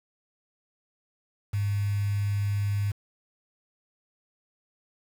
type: tone with quantisation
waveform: sine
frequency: 101.5 Hz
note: G#2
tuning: 39 cents flat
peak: -24 dBFS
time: 1.53-2.92 s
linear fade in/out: 10 ms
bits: 7
effects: none